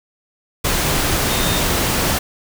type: tone in noise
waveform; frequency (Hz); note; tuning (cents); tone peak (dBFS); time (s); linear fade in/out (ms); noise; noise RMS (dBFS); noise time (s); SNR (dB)
sine; 3664; A#7; -31; -26; 1.3-1.6; 10; pink; -18; 0.64-2.19; -11
effects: none